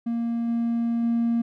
triangle tone with level steps, 233.1 Hz, A#3, in tune, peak -21 / -19 / -17 dBFS, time 0.06-1.42 s, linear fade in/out 10 ms, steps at 0.48 / 1.03 s, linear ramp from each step 5 ms, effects tanh soft clip ceiling -15 dBFS

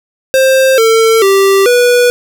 square tone with pitch steps, 528 / 449.5 / 391 / 488.3 Hz, C5 / A4 / G4 / B4, +16 / +37 / -4 / -20 cents, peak -6 dBFS, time 0.34-2.1 s, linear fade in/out 0 ms, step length 440 ms, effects none

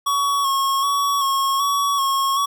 square tone with vibrato, 1107 Hz, C#6, 3 cents flat, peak -18 dBFS, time 0.06-2.46 s, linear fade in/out 10 ms, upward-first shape square, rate 1.3 Hz, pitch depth 28 cents each way, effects none

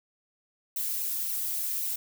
violet noise with flanger, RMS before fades -31 dBFS, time 0.76-1.96 s, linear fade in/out 5 ms, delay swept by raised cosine 0.57 to 2.67 ms, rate 3.7 Hz, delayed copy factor -0.85, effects none

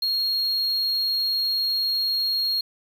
triangle tone, 4268 Hz, C8, 34 cents sharp, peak -20 dBFS, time 0.02-2.61 s, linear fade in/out 5 ms, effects 8-bit

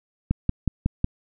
click train, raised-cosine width 5 ms, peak -8 dBFS, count 5, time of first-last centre 0.31-1.044 s, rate 5.45 Hz, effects none

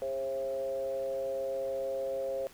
sine tone with frequency modulation, 536 Hz, C5, 42 cents sharp, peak -31 dBFS, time 0.02-2.47 s, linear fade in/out 0 ms, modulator 132 Hz, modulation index 0.66, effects pink hiss -56 dBFS RMS until 2.53 s

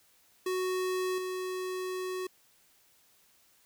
square tone with level steps, 370 Hz, F#4, in tune, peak -30 / -34 dBFS, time 0.46-2.27 s, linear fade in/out 5 ms, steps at 1.18 s, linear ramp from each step 2 ms, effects white hiss -65 dBFS RMS until 3.65 s

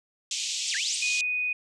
white band-pass noise, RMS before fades -31 dBFS, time 0.31-1.21 s, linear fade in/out 2 ms, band 2500 to 7600 Hz, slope 48 dB/octave
sine exponential two-way sweep, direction down then up, 9550 to 1561 to 9300 Hz, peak -29 dBFS, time 0.67-0.96 s, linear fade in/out 10 ms, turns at 0.75 s
sine tone, 2486 Hz, D#7, 2 cents flat, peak -25 dBFS, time 1.02-1.53 s, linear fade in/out 5 ms
effects none

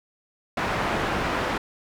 white low-pass noise, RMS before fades -26 dBFS, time 0.57-1.58 s, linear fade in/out 5 ms, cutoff 1400 Hz, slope 12 dB/octave, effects none

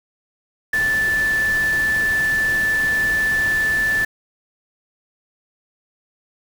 sine tone in noise, 1754 Hz, A6, 6 cents flat, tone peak -16 dBFS, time 0.73-4.05 s, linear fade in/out 5 ms, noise pink, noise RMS -31 dBFS, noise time 0.73-4.05 s, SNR +12 dB, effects none

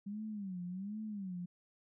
sine tone with vibrato, 196 Hz, G3, in tune, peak -39 dBFS, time 0.06-1.46 s, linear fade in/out 10 ms, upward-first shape sine, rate 1.3 Hz, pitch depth 180 cents each way, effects none

